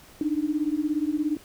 sine beating tone pair, 293.7 / 310.7 Hz, D4 / D#4, 0 / -2 cents, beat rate 17 Hz, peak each -26 dBFS, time 0.21-1.37 s, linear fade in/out 2 ms, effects pink hiss -51 dBFS RMS until 1.44 s

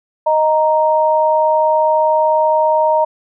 sine tone pair together, 622.2 / 932.3 Hz, D#5 / A#5, 0 / 0 cents, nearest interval perfect fifth, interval 700 cents, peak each -13 dBFS, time 0.26-3.05 s, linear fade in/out 10 ms, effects none

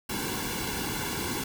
pink noise with comb filter, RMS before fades -32 dBFS, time 0.09-1.44 s, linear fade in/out 5 ms, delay 1.6 ms, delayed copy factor -0.8, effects none

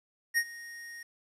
square tone with ADSR envelope, 1864.7 Hz, A#6, in tune, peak -23 dBFS, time 0.34-1.03 s, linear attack 35 ms, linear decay 61 ms, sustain -20 dB, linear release 5 ms, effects resampled to 32000 Hz + 10-bit

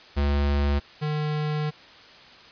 square tone pair in turn, 71.4 / 151.29 Hz, D2 / D#3, -48 / -48 cents, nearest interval octave + minor second, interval 1300 cents, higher second, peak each -21 / -25 dBFS, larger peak first, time 0.16-0.8 / 1.01-1.71 s, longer second, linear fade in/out 20 ms, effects white hiss -48 dBFS RMS until 2.51 s + resampled to 11025 Hz

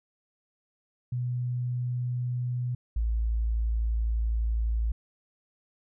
sine tone pair in turn, 123.47 / 55.96 Hz, B2 / A1, 0 / +30 cents, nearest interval octave + major second, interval 1370 cents, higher first, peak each -27 / -24 dBFS, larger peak second, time 1.12-2.75 / 2.96-4.92 s, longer second, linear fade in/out 5 ms, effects none

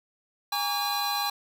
square tone cluster, 817 / 920 / 1142 / 1632 / 4041 Hz, G#5 / A#5 / D6 / G#6 / B7, -29 / -23 / -49 / -31 / +39 cents, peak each -31 / -38 / -34 / -39 / -31 dBFS, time 0.52-1.3 s, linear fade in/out 5 ms, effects none

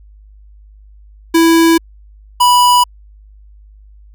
square tone pair in turn, 330 / 982.3 Hz, E4 / B5, +2 / -10 cents, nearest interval octave + perfect fifth, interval 1888 cents, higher second, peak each -7 dBFS, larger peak neither, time 1.34-1.78 / 2.4-2.84 s, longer neither, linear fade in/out 10 ms, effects added 51 Hz sine -38 dBFS peak until 4.14 s

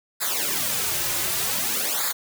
white noise with flanger, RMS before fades -25 dBFS, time 0.2-2.13 s, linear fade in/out 20 ms, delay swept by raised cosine 0.34 to 4.44 ms, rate 0.54 Hz, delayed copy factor -0.9, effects none

